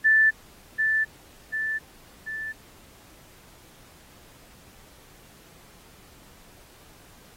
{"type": "tone with echo", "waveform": "sine", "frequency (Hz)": 1760, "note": "A6", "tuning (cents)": 0, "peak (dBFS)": -15, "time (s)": [0.04, 0.31], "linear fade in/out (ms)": 20, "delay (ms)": 740, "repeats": 3, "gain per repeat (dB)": -5, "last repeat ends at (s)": 2.53, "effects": ["pink hiss -53 dBFS RMS until 7.36 s", "AAC 48 kbps"]}